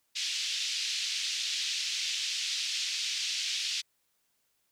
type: band-pass noise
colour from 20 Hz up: pink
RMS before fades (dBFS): -33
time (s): 0.15-3.82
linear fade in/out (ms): 20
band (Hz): 2800 to 6000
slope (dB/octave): 24
effects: white hiss -75 dBFS RMS until 4.71 s